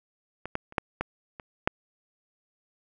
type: clicks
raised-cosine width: 0.5 ms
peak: -20 / -13 / -30 / -9 / -13 / -25 / -6 dBFS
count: 7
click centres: 0.456 / 0.554 / 0.724 / 0.782 / 1.01 / 1.398 / 1.675 s
effects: none